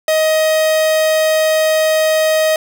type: tone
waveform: 45% pulse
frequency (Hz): 629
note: D#5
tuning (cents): +19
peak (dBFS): -11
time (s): 0.08-2.56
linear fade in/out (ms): 2
effects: none